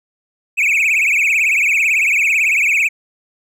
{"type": "tone with vibrato", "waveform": "triangle", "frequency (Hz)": 2400, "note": "D7", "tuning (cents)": 37, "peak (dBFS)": -10, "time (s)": [0.57, 2.89], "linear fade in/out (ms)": 20, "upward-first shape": "triangle", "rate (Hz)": 18, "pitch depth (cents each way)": 200, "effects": []}